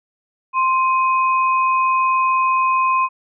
sine tone pair together, 1046.5 / 2518 Hz, C6 / D#7, 0 / +20 cents, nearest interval octave + minor third, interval 1520 cents, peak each -14 / -24 dBFS, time 0.53-3.09 s, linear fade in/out 50 ms, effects none

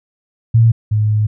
sine tone pair in turn, 114.3 / 106.71 Hz, A#2 / G#2, -34 / +47 cents, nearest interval minor second, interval 119 cents, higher first, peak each -6 / -11 dBFS, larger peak first, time 0.54-0.72 / 0.91-1.27 s, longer second, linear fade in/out 10 ms, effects none

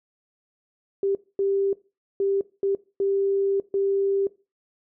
sine tone bursts at uneven times, 393.9 Hz, G4, 8 cents sharp, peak -20 dBFS, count 6, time 1.03-1.15 / 1.39-1.73 / 2.2-2.41 / 2.63-2.75 / 3-3.6 / 3.74-4.27 s, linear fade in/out 2 ms, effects noise-tail reverb RT60 0.3 s tail -20 dB re dry

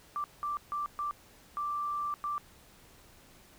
sine tone bursts at uneven times, 1174.7 Hz, D6, in tune, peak -31 dBFS, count 6, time 0.16-0.24 / 0.43-0.57 / 0.72-0.86 / 0.99-1.11 / 1.57-2.14 / 2.24-2.38 s, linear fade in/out 0 ms, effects pink hiss -58 dBFS RMS until 3.58 s

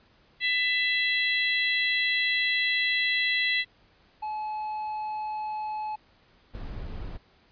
harmonic tone, 666 Hz, E5, 18 cents sharp, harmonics 3 / 4 / 5 / 6, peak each -25 / -31 / -31 / -32 dBFS, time 0.4-3.65 s, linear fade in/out 50 ms
triangle tone, 856 Hz, A5, 48 cents flat, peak -28 dBFS, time 4.22-5.96 s, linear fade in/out 10 ms
brown noise, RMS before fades -36 dBFS, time 6.53-7.18 s, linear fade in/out 20 ms
effects pink hiss -61 dBFS RMS until 7.51 s + resampled to 11025 Hz

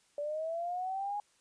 sine linear sweep, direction up, 575 to 832 Hz, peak -33 dBFS, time 0.18-1.2 s, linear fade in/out 2 ms, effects white hiss -69 dBFS RMS until 1.4 s + resampled to 22050 Hz

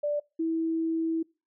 sine tone pair in turn, 587.3 / 325.8 Hz, D5 / E4, 0 / -20 cents, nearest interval minor seventh, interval 1020 cents, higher first, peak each -25 dBFS, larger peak neither, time 0.03-0.2 / 0.39-1.23 s, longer second, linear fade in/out 10 ms, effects noise-tail reverb RT60 0.3 s tail -25 dB re dry

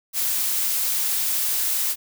blue noise, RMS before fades -23 dBFS, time 0.13-1.96 s, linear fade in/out 50 ms, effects none

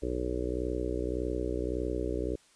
harmonic tone, 61.74 Hz, B1, in tune, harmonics 1 / 2 / 3 / 4 / 5 / 6 / 7 / 8 / 9, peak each -35 / -43 / -47 / -44 / -36 / -37 / -36 / -42 / -41 dBFS, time 0.02-2.36 s, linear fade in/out 10 ms, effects white hiss -62 dBFS RMS until 2.55 s + resampled to 22050 Hz

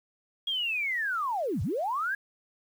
sine linear two-way sweep, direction down then up, 3311 to 73.42 to 1677 Hz, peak -27 dBFS, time 0.47-2.15 s, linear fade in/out 5 ms, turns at 1.62 s, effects 9-bit

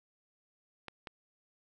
clicks, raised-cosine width 0.3 ms, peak -26 dBFS, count 2, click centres 0.883 / 1.072 s, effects none

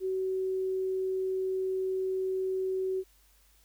sine tone, 377.3 Hz, F#4, 34 cents sharp, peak -28 dBFS, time 0-3.04 s, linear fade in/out 50 ms, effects added 50 Hz sine -63 dBFS peak until 3.64 s + white hiss -65 dBFS RMS until 3.64 s

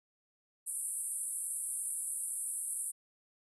white band-pass noise, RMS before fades -38 dBFS, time 0.66-2.92 s, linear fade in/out 20 ms, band 8400 to 11000 Hz, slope 96 dB/octave, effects none

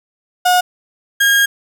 35% pulse tone pair in turn, 723 / 1626.7 Hz, F#5 / G#6, -40 / -36 cents, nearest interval octave + major second, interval 1404 cents, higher second, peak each -8 dBFS, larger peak neither, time 0.45-0.61 / 1.2-1.46 s, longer second, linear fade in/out 10 ms, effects none

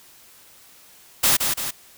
white noise with echo, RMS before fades -17 dBFS, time 1.23-1.37 s, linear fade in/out 10 ms, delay 170 ms, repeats 2, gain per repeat -5 dB, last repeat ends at 1.71 s, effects white hiss -50 dBFS RMS until 1.97 s

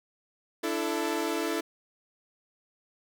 sawtooth chord, D suspended second, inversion none, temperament equal with one note detuned, 293.7 / 333.8 / 440 Hz, D4 / E4 / A4, 0 / +22 / 0 cents, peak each -30 / -27 / -29 dBFS, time 0.63-1.61 s, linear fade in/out 10 ms, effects none

